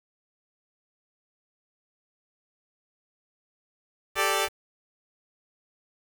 10% pulse chord, G suspended second, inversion none, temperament equal, 392 / 440 / 587.3 Hz, G4 / A4 / D5, 0 / 0 / 0 cents, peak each -19 dBFS, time 4.15-4.49 s, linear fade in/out 50 ms, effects 7-bit

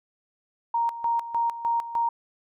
sine tone with tremolo, 932.3 Hz, A#5, in tune, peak -21 dBFS, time 0.74-2.09 s, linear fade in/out 5 ms, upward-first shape square, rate 3.3 Hz, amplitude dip 75%, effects none

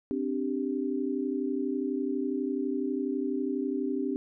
sine chord, C suspended second, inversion none, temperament equal, 261.6 / 293.7 / 392 Hz, C4 / D4 / G4, 0 / 0 / 0 cents, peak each -31 / -32 / -33 dBFS, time 0.11-4.16 s, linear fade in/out 0 ms, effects none

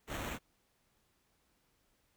pink noise with sample-and-hold, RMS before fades -40 dBFS, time 0.07-0.39 s, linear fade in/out 50 ms, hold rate 4900 Hz, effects pink hiss -75 dBFS RMS until 2.16 s

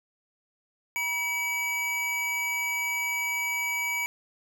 square tone pair together, 959 / 2281 Hz, A#5 / C#7, +49 / +49 cents, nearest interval octave + minor third, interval 1500 cents, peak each -37 / -28 dBFS, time 0.96-4.06 s, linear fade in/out 0 ms, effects none

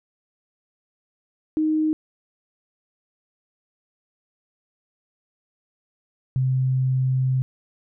sine tone pair in turn, 311.1 / 130.16 Hz, D#4 / C3, 0 / -9 cents, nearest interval octave + minor third, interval 1509 cents, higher first, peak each -18 dBFS, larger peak neither, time 1.57-1.93 / 6.36-7.42 s, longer second, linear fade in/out 0 ms, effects none

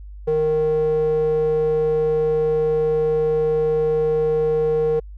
square tone with band-pass filter, 154.7 Hz, D#3, 10 cents flat, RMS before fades -19 dBFS, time 0.27-5 s, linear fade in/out 10 ms, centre 470 Hz, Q 5, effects added 50 Hz sine -34 dBFS peak until 5.17 s

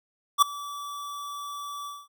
square tone with ADSR envelope, 1154 Hz, D6, 31 cents flat, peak -13 dBFS, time 0.38-2.08 s, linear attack 41 ms, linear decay 6 ms, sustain -22 dB, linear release 220 ms, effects none

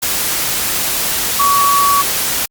sine tone in noise, 1131 Hz, C#6, 34 cents sharp, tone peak -10 dBFS, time 1.39-2.02 s, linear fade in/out 10 ms, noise white, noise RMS -17 dBFS, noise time 0.02-2.46 s, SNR +4 dB, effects Opus 48 kbps

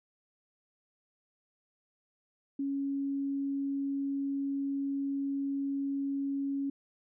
sine tone, 277.2 Hz, C#4, in tune, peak -30 dBFS, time 2.59-6.7 s, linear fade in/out 5 ms, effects none

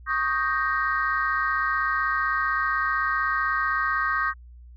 sine chord, Eb dominant seventh, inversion third, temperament equal, 1108.7 / 1244.5 / 1568 / 1864.7 Hz, Db6 / Eb6 / G6 / Bb6, 0 / 0 / 0 / 0 cents, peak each -28 / -26 / -26 / -28 dBFS, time 0.06-4.34 s, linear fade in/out 50 ms, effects tanh soft clip ceiling -13 dBFS + added 60 Hz sine -43 dBFS peak until 4.76 s

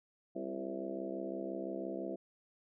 harmonic tone with a mistuned harmonic, 65.9 Hz, C2, 13 cents sharp, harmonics 3 / 4 / 5 / 6 / 7 / 8 / 9 / 10, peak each -46 / -46 / -42 / -47 / -49 / -46 / -51 / -45 dBFS, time 0.35-2.16 s, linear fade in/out 10 ms, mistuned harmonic 5, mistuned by +48 cents, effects none

